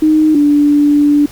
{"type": "tone pair in turn", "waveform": "sine", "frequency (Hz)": [310, 291.8], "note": ["D#4", "D4"], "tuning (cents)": [-6, -11], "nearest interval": "minor second", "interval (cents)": 105, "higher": "first", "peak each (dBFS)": -6, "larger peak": "neither", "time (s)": [[0.02, 0.35], [0.35, 1.26]], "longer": "second", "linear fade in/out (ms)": 5, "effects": ["pink hiss -36 dBFS RMS until 1.31 s"]}